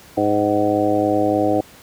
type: harmonic tone with a mistuned harmonic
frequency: 103.4 Hz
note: G#2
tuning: 7 cents flat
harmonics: 1 / 2 / 3 / 4 / 5 / 6 / 7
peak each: -29 / -30 / -19 / -25 / -21 / -23 / -22 dBFS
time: 0.17-1.61 s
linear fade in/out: 5 ms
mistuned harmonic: 7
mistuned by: +58 cents
effects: pink hiss -45 dBFS RMS until 1.82 s + high-pass 60 Hz 12 dB/octave